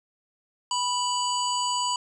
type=harmonic tone with a mistuned harmonic; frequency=987 Hz; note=B5; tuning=1 cent flat; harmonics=1 / 3 / 5 / 7 / 8; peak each=-26 / -31 / -33 / -34 / -35 dBFS; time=0.71-1.96 s; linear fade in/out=2 ms; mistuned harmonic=5; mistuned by=-99 cents; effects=10-bit